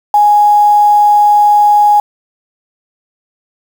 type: tone with quantisation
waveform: sine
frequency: 830.6 Hz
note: G#5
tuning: in tune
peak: -4 dBFS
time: 0.14-2 s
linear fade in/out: 2 ms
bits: 5
effects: none